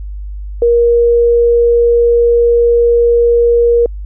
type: tone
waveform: sine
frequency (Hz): 472.4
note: A#4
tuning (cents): +23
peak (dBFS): -6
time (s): 0.62-3.86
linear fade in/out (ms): 2
effects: added 50 Hz sine -21 dBFS peak until 4.05 s